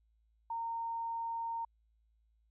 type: tone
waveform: sine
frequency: 920 Hz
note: A#5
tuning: 23 cents flat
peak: -35 dBFS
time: 0.5-1.65 s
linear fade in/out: 5 ms
effects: added 55 Hz sine -69 dBFS peak until 2.5 s